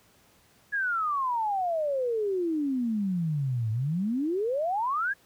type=exponential two-way sweep; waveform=sine; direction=down then up; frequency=1696 to 106.8 to 1696 Hz; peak=-25 dBFS; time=0.72-5.14 s; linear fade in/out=20 ms; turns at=3.71 s; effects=pink hiss -61 dBFS RMS until 5.25 s + high-pass 60 Hz 12 dB/octave